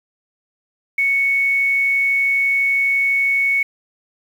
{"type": "tone with quantisation", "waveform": "sine", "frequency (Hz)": 2217, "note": "C#7", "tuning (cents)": 0, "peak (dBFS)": -14, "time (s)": [0.98, 3.63], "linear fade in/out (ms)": 5, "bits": 7, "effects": []}